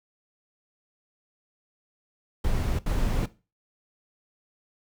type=noise bursts at uneven times; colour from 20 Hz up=brown; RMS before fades=-25 dBFS; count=2; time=2.44-2.79 / 2.86-3.26 s; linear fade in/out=5 ms; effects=noise-tail reverb RT60 0.3 s tail -17 dB re dry